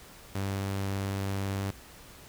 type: tone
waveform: sawtooth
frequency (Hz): 98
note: G2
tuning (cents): 0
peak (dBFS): -26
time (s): 0.35-1.71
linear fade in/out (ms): 5
effects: added 60 Hz sine -58 dBFS peak until 2.28 s + pink hiss -51 dBFS RMS until 2.28 s